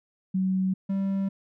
sine / triangle tone pair in turn, 188.2 / 194.91 Hz, F#3 / G3, +30 / -10 cents, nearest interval minor second, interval 60 cents, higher second, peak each -22 dBFS, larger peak neither, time 0.34-0.74 / 0.89-1.29 s, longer neither, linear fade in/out 10 ms, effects none

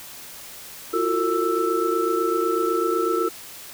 sine tone cluster, 339.3 / 367.3 / 453.4 / 1321 Hz, F4 / F#4 / A#4 / E6, -50 / -13 / -48 / +3 cents, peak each -25 dBFS, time 0.93-3.29 s, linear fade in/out 10 ms, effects white hiss -40 dBFS RMS until 3.73 s

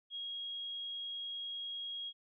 sine tone, 3285 Hz, G#7, 20 cents flat, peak -39 dBFS, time 0.1-2.13 s, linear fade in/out 50 ms, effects none

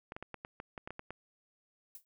clicks, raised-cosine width 0.5 ms, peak -27 dBFS, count 11, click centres 0.121 / 0.165 / 0.226 / 0.343 / 0.449 / 0.601 / 0.778 / 0.875 / 0.906 / 0.994 / 1.106 s
violet noise with exponential decay, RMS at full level -45 dBFS, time 1.95-2.05 s, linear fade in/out 1 ms, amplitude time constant 21 ms
effects none

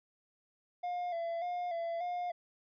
triangle tone with vibrato, 692 Hz, F5, 16 cents flat, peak -32 dBFS, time 0.83-2.32 s, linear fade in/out 10 ms, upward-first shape square, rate 1.7 Hz, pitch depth 47 cents each way, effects resampled to 11025 Hz

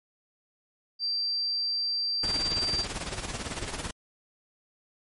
sine tone, 4699 Hz, D8, in tune, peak -26 dBFS, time 0.99-2.86 s, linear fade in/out 50 ms
pink noise with tremolo, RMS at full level -32 dBFS, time 2.23-3.91 s, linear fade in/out 5 ms, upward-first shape sine, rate 18 Hz, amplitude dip 65%
effects low-pass 12000 Hz 12 dB/octave + MP3 48 kbps

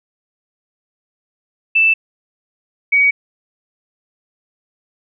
sine tone pair in turn, 2647 / 2257 Hz, E7 / C#7, +7 / +31 cents, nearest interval minor third, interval 276 cents, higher first, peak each -9 dBFS, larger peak neither, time 1.75-1.94 / 2.92-3.11 s, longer neither, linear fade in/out 10 ms, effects none

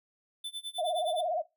square tone with tremolo, 3520 Hz, A7, in tune, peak -34 dBFS, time 0.44-1.21 s, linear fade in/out 5 ms, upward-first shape sine, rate 9.6 Hz, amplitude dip 95%
sine tone with vibrato, 670 Hz, E5, 28 cents sharp, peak -28 dBFS, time 0.78-1.42 s, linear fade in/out 10 ms, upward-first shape sine, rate 17 Hz, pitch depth 150 cents each way
effects noise-tail reverb RT60 0.2 s tail -17 dB re dry

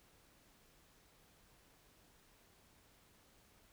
silence, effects pink hiss -68 dBFS RMS until 3.72 s

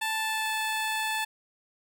15% pulse tone with pitch glide, 880 to 873.9 Hz, A5 to A5, 0 to -12 cents, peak -21 dBFS, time 0.01-1.25 s, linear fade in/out 10 ms, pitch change -12 cents, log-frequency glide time 0.13-0.49 s, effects none

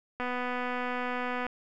click train, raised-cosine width 0.5 ms, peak -19 dBFS, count 315, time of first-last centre 0.2-1.466 s, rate 248 Hz, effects none

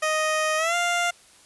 15% pulse tone with pitch glide, 622.3 to 698.5 Hz, D#5 to F5, 0 to 0 cents, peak -15 dBFS, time 0.02-1.11 s, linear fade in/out 10 ms, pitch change +200 cents, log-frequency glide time 0.57-0.75 s, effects white hiss -53 dBFS RMS until 1.45 s + resampled to 24000 Hz

